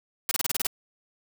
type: noise bursts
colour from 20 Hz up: white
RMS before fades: -26 dBFS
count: 8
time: 0.29-0.669 s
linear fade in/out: 2 ms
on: 22 ms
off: 29 ms
effects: none